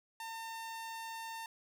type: tone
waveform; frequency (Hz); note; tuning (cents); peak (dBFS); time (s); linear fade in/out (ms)
sawtooth; 905; A5; +48; -38; 0.2-1.46; 2
effects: none